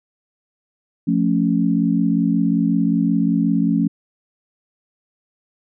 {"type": "chord", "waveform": "sine", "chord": "F augmented", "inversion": "none", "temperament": "equal", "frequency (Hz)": [174.61, 220, 277.2], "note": ["F3", "A3", "C#4"], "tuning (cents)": [0, 0, 0], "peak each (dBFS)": -19, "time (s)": [1.07, 3.88], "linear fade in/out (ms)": 10, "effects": []}